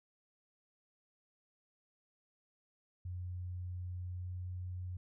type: tone with pitch glide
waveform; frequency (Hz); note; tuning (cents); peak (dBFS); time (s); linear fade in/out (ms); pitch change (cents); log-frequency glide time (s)
sine; 90 to 90.63; F#2 to F#2; -47 to -35; -39; 3.05-4.97; 5; +12; 3.99-4.49
effects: none